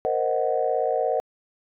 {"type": "chord", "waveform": "sine", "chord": "C half-diminished seventh", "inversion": "third", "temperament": "equal", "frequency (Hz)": [466.2, 523.3, 622.3, 740], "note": ["Bb4", "C5", "Eb5", "Gb5"], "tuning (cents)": [0, 0, 0, 0], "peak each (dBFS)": -26, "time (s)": [0.05, 1.2], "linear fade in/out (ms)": 0, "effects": ["tanh soft clip ceiling -10 dBFS"]}